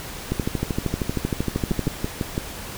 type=two click trains; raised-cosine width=3 ms; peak=-9 / -10 dBFS; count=21 / 5; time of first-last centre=0.32-1.87 / 1.71-2.379 s; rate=12.9 / 5.98 Hz; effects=pink hiss -35 dBFS RMS until 2.77 s